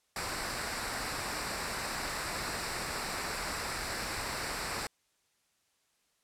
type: noise with comb filter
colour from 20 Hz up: pink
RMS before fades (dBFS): -36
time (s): 0.16-4.87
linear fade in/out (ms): 2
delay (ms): 0.31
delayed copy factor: -0.6
effects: white hiss -74 dBFS RMS until 6.23 s + low-pass 10000 Hz 12 dB/octave